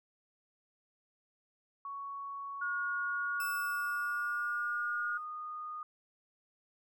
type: tone with pitch glide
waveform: sine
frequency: 1115 to 1230 Hz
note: C#6 to D#6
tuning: +10 to -20 cents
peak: -39 dBFS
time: 1.85-5.83 s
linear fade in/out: 2 ms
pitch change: +170 cents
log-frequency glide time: 3.04-5.18 s
type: tone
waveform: sine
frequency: 1435 Hz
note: F6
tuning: 47 cents sharp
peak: -33 dBFS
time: 2.61-5.18 s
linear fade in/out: 10 ms
type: tone with exponential decay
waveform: 5% pulse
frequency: 2637 Hz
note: E7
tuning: in tune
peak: -31 dBFS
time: 3.4-5.24 s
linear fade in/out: 2 ms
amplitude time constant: 400 ms
effects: none